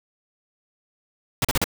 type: noise bursts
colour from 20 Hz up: pink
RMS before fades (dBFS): -21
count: 4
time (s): 1.42-1.642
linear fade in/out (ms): 2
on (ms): 27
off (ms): 38
effects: none